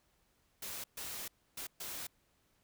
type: noise bursts at uneven times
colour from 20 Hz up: white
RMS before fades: -43 dBFS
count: 4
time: 0.62-0.84 / 0.97-1.28 / 1.57-1.67 / 1.8-2.07 s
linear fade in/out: 5 ms
effects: pink hiss -74 dBFS RMS until 2.63 s